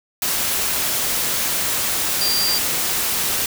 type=tone in noise; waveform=sine; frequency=4725 Hz; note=D8; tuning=10 cents sharp; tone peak=-19 dBFS; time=2.21-2.58 s; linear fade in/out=2 ms; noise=white; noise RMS=-21 dBFS; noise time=0.22-3.46 s; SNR=-1 dB; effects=none